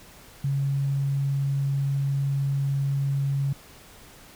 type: tone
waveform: sine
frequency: 138.59 Hz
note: C#3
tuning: in tune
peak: -22 dBFS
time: 0.44-3.53 s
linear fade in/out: 5 ms
effects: pink hiss -49 dBFS RMS until 4.35 s